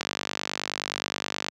click train, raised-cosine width 0.2 ms, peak -9 dBFS, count 74, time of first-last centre 0.01-1.485 s, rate 49.5 Hz, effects high-pass 150 Hz 12 dB/octave

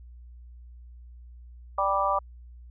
harmonic tone, 196 Hz, G3, in tune, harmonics 3 / 4 / 5 / 6, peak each -29 / -29 / -28 / -26 dBFS, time 1.78-2.19 s, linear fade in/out 5 ms, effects added 60 Hz sine -44 dBFS peak until 2.7 s

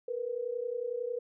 sine tone pair together, 462.9 / 493.9 Hz, A#4 / B4, -12 / 0 cents, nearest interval minor second, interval 112 cents, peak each -36 / -34 dBFS, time 0.08-1.19 s, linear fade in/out 5 ms, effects none

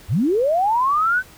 sine linear sweep, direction up, 67.9 to 1544 Hz, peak -15 dBFS, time 0.08-1.23 s, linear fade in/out 50 ms, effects pink hiss -46 dBFS RMS until 1.37 s

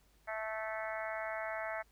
harmonic tone, 218.9 Hz, A3, 9 cents flat, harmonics 3 / 4 / 5 / 6 / 7 / 8 / 9 / 10, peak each -40 / -45 / -51 / -46 / -47 / -47 / -46 / -48 dBFS, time 0.27-1.83 s, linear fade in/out 20 ms, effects added 50 Hz sine -66 dBFS peak until 1.91 s + pink hiss -71 dBFS RMS until 1.91 s

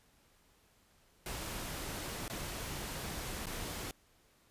pink noise with dropouts, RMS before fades -41 dBFS, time 1.26-3.91 s, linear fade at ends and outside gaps 1 ms, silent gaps 2.28-2.298 / 3.458-3.468 s, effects pink hiss -68 dBFS RMS until 4.5 s + resampled to 32000 Hz

